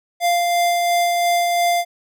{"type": "tone with tremolo", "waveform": "square", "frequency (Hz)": 696, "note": "F5", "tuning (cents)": -6, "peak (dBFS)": -15, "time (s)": [0.2, 1.85], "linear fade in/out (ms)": 50, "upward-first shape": "sine", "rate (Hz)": 2.9, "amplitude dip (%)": 25, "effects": []}